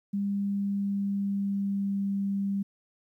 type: tone with pitch glide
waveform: sine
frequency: 200.3 to 198 Hz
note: G3 to G3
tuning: +38 to +18 cents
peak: -26 dBFS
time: 0.13-2.63 s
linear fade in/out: 10 ms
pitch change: -20 cents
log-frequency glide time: 0.27-2.09 s
effects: 11-bit